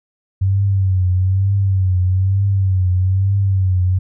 sine tone with vibrato, 95 Hz, F#2, 46 cents sharp, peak -12 dBFS, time 0.41-3.99 s, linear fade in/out 10 ms, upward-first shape triangle, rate 1.1 Hz, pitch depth 85 cents each way, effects none

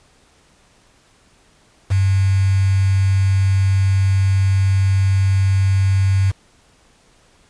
sine tone with quantisation, 96.8 Hz, G2, 21 cents flat, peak -12 dBFS, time 1.9-6.32 s, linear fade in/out 20 ms, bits 5, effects pink hiss -54 dBFS RMS until 7.49 s + resampled to 22050 Hz

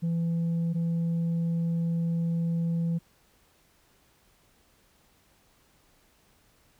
sine tone pair in turn, 167.5 / 167.5 Hz, E3 / E3, +28 / +28 cents, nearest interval unison, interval 0 cents, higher neither, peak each -22 dBFS, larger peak neither, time 0.02-0.74 / 0.74-2.99 s, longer second, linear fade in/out 20 ms, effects tanh soft clip ceiling -24 dBFS + pink hiss -64 dBFS RMS until 6.79 s

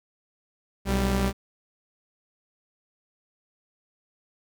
sawtooth tone pair together, 61.95 / 196 Hz, B1 / G3, +6 / 0 cents, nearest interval octave + minor sixth, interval 1994 cents, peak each -21 dBFS, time 0.85-1.33 s, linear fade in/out 50 ms, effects none

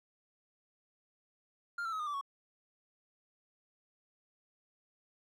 triangle tone with pitch steps, 1400 / 1336.8 / 1276.4 / 1218.8 / 1163.7 / 1111.2 Hz, F6 / E6 / D#6 / D#6 / D6 / C#6, +4 / +24 / +44 / -36 / -16 / +4 cents, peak -33 dBFS, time 1.78-2.212 s, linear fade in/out 5 ms, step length 72 ms, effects none

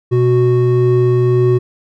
triangle tone pair together, 123.47 / 368.6 Hz, B2 / F#4, 0 / -7 cents, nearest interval octave + perfect fifth, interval 1893 cents, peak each -10 dBFS, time 0.11-1.59 s, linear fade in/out 20 ms, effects none

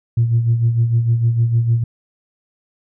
sine tone with tremolo, 116.54 Hz, A#2, in tune, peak -9 dBFS, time 0.17-1.84 s, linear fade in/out 5 ms, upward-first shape sine, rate 6.6 Hz, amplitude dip 60%, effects tanh soft clip ceiling -7 dBFS

